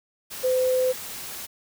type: tone in noise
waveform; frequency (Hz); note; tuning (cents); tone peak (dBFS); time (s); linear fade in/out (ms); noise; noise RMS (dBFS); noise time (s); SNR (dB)
sine; 511; C5; -41; -19; 0.43-0.93; 20; white; -36; 0.3-1.47; +14
effects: none